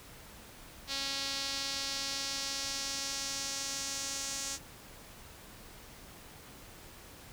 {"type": "tone with band-pass filter sweep", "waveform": "sawtooth", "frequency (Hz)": 274.5, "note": "C#4", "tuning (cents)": -17, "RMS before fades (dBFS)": -37, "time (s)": [0.87, 4.59], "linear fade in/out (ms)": 50, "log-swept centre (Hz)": [4400, 6600], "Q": 2.3, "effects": ["pink hiss -52 dBFS RMS until 7.32 s"]}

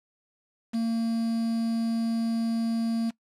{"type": "tone with quantisation", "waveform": "triangle", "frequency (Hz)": 228.3, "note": "A#3", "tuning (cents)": -36, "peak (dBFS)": -22, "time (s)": [0.73, 3.11], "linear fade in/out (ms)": 20, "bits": 7, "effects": ["noise-tail reverb RT60 0.1 s tail -21 dB re dry", "low-pass 9000 Hz 12 dB/octave"]}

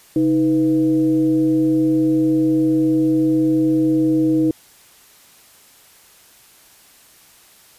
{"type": "tone with frequency modulation", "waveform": "sine", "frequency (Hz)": 315.6, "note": "D#4", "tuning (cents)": 25, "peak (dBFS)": -13, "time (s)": [0.16, 4.51], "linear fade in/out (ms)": 2, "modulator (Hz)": 179, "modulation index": 0.48, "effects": ["white hiss -49 dBFS RMS until 7.78 s", "resampled to 32000 Hz"]}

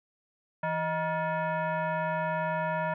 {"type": "tone with frequency modulation", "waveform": "sine", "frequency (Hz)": 165.1, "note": "E3", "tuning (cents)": 3, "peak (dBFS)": -27, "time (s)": [0.63, 2.94], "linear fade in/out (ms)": 5, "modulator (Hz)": 789, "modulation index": 1.7, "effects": []}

